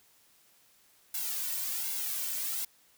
blue noise with flanger, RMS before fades -34 dBFS, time 1.14-2.65 s, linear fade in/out 5 ms, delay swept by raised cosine 1.6 to 2.44 ms, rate 1.3 Hz, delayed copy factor -1, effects white hiss -64 dBFS RMS until 2.97 s

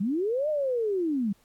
sine linear two-way sweep, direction up then down, 177.5 to 622.3 to 187.8 Hz, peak -24 dBFS, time 0-1.33 s, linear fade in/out 10 ms, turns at 0.49 s, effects pink hiss -65 dBFS RMS until 1.44 s + AAC 64 kbps

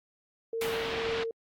sine tone with tremolo, 455.5 Hz, A#4, 40 cents flat, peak -29 dBFS, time 0.53-1.31 s, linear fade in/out 2 ms, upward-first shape sine, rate 2 Hz, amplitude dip 40%
white noise with exponential decay, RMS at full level -38 dBFS, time 0.61-1.05 s, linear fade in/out 2 ms, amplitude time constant 95 ms
white low-pass noise, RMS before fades -36 dBFS, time 0.61-1.24 s, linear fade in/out 10 ms, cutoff 3400 Hz, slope 24 dB/octave
effects AAC 64 kbps

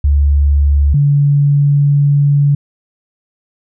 sine tone pair in turn, 71.6 / 143.2 Hz, D2 / D3, -43 / -43 cents, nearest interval octave, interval 1200 cents, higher second, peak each -7 dBFS, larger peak neither, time 0.04-0.94 / 0.94-2.55 s, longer second, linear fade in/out 5 ms, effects none

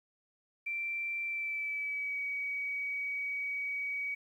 sine tone with pitch glide, 2349 to 2264 Hz, D7 to C#7, 0 to +36 cents, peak -33 dBFS, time 0.66-4.15 s, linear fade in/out 10 ms, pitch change -64 cents, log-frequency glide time 1.24-2.19 s, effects 11-bit

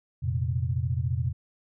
sine chord, F suspended fourth, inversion none, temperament equal, 87.31 / 116.54 / 130.81 Hz, F2 / Bb2 / C3, 0 / 0 / 0 cents, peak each -29 dBFS, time 0.22-1.33 s, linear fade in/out 20 ms, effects none

